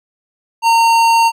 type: tone with tanh clipping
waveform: sine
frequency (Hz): 917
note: A#5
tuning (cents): -29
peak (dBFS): -10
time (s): 0.62-1.32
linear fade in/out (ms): 50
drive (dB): 18
effects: none